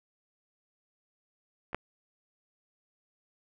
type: clicks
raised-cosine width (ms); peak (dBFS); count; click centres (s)
0.5; -30 / -15; 2; 1.731 / 1.746
effects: none